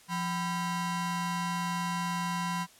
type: ring-modulated tone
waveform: 40% pulse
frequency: 587 Hz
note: D5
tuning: 1 cent flat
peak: -26 dBFS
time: 0.08-2.67 s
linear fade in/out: 50 ms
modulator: 412 Hz
effects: white hiss -57 dBFS RMS until 2.79 s + low-pass 11000 Hz 12 dB/octave